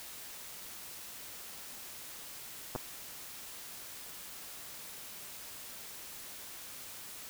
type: clicks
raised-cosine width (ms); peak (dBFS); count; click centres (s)
1; -22; 2; 2.752 / 2.76
effects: white hiss -47 dBFS RMS until 7.29 s